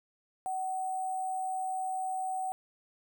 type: tone with sample-and-hold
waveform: sine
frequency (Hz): 752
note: F#5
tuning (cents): +28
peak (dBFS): -31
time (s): 0.46-2.52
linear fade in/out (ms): 0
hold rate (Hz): 8820
effects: none